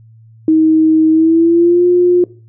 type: tone with pitch glide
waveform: sine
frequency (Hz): 316.5 to 355.3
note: D#4 to F4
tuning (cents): +30 to +30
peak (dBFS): -6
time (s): 0.48-2.24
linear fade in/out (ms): 2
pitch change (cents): +200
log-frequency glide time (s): 1.11-1.86
effects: noise-tail reverb RT60 0.4 s tail -20 dB re dry + added 112 Hz sine -39 dBFS peak until 2.48 s